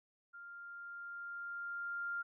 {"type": "tone with level ramp", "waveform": "sine", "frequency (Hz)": 1397, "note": "F6", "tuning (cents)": 0, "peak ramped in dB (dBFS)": [-49, -36], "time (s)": [0.33, 2.23], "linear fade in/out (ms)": 20, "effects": []}